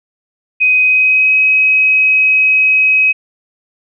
sine tone with pitch glide, 2511 to 2540 Hz, D#7 to D#7, +15 to +35 cents, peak -7 dBFS, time 0.6-3.13 s, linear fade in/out 20 ms, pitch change +20 cents, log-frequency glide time 0.82-1.34 s, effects none

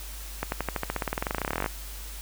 accelerating click train, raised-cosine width 0.5 ms, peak -12 dBFS, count 28, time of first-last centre 0.43-1.661 s, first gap 91 ms, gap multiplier 0.94, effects added 50 Hz sine -38 dBFS peak until 2.21 s + white hiss -43 dBFS RMS until 2.21 s

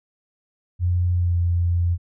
sine tone with pitch glide, 88.7 to 86.72 Hz, F2 to F2, +27 to -12 cents, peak -17 dBFS, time 0.79-1.98 s, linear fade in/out 50 ms, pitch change -39 cents, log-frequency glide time 1.15-1.36 s, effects none

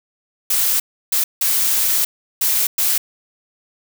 blue noise bursts at uneven times, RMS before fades -17 dBFS, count 5, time 0.5-0.8 / 1.12-1.24 / 1.41-2.05 / 2.41-2.67 / 2.78-2.98 s, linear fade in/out 5 ms, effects none

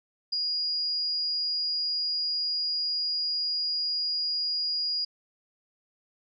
sine tone with ADSR envelope, 4869 Hz, D#8, 38 cents flat, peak -24 dBFS, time 0.32-5.05 s, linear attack 11 ms, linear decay 12 ms, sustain -2 dB, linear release 8 ms, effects none

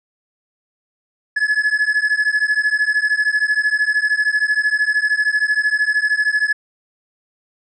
triangle beating tone pair, 1700 / 1713 Hz, G#6 / A6, +40 / -47 cents, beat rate 13 Hz, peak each -16 dBFS, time 1.36-6.53 s, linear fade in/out 10 ms, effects resampled to 24000 Hz

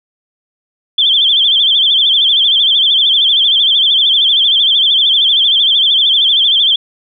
sine tone with vibrato, 3322 Hz, G#7, in tune, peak -7 dBFS, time 0.98-6.76 s, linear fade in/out 5 ms, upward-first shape sine, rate 13 Hz, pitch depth 120 cents each way, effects none

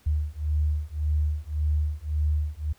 sine beating tone pair, 74.6 / 76.4 Hz, D2 / D#2, +28 / -31 cents, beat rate 1.8 Hz, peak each -26 dBFS, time 0.06-2.73 s, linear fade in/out 10 ms, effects pink hiss -60 dBFS RMS until 2.78 s

